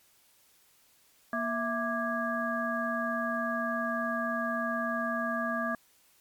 harmonic tone with a mistuned harmonic, 235.8 Hz, A#3, 20 cents sharp, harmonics 1 / 3 / 5 / 7, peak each -34 / -34 / -34 / -34 dBFS, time 1.33-5.75 s, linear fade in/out 2 ms, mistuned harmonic 3, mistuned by -120 cents, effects white hiss -64 dBFS RMS until 6.2 s + MP3 96 kbps

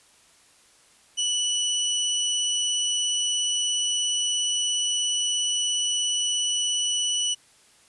25% pulse tone with vibrato, 2960 Hz, F#7, in tune, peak -19 dBFS, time 1.17-7.35 s, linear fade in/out 20 ms, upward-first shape sine, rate 17 Hz, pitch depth 9 cents each way, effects white hiss -57 dBFS RMS until 7.88 s + resampled to 24000 Hz

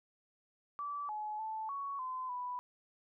sine tone with pitch steps, 1157 / 850 / 876 / 1116 / 1025 / 989 Hz, D6 / G#5 / A5 / C#6 / C6 / B5, -26 / +40 / -8 / +11 / -36 / +2 cents, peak -37 dBFS, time 0.79-2.59 s, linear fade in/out 0 ms, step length 300 ms, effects none

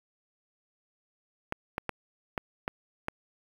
clicks, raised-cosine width 0.5 ms, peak -15 dBFS, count 6, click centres 1.524 / 1.781 / 1.893 / 2.378 / 2.679 / 3.084 s, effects 7-bit

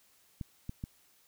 clicks, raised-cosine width 5 ms, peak -25 dBFS, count 3, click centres 0.412 / 0.694 / 0.839 s, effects white hiss -66 dBFS RMS until 1.27 s

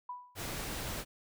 sine tone with exponential decay, 987.8 Hz, B5, in tune, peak -36 dBFS, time 0.09-0.46 s, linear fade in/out 5 ms, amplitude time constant 79 ms
pink noise, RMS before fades -39 dBFS, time 0.35-1.05 s, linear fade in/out 50 ms
effects none

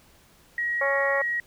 sine tone, 1900 Hz, A#6, 33 cents sharp, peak -24 dBFS, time 0.58-1.4 s, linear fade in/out 2 ms
harmonic tone, 277.2 Hz, C#4, in tune, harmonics 2 / 3 / 4 / 5 / 6 / 7 / 8, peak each -25 / -33 / -31 / -36 / -40 / -42 / -39 dBFS, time 0.81-1.22 s, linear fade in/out 5 ms
effects pink hiss -57 dBFS RMS until 1.46 s

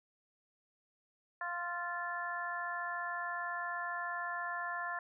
harmonic tone with a mistuned harmonic, 349.2 Hz, F4, in tune, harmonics 2 / 3 / 4 / 5, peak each -43 / -41 / -43 / -40 dBFS, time 1.41-4.99 s, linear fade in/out 2 ms, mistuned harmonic 4, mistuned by -17 cents, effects none

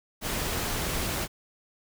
pink noise, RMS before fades -30 dBFS, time 0.21-1.28 s, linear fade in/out 50 ms, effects none

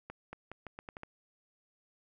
accelerating click train, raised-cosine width 0.5 ms, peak -28 dBFS, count 8, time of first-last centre 0.1-1.034 s, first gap 230 ms, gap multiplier 0.81, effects none

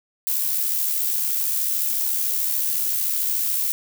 violet noise with amplitude modulation, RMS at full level -21 dBFS, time 0.27-3.72 s, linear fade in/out 0 ms, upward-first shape sine, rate 73.7 Hz, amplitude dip 40%, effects none

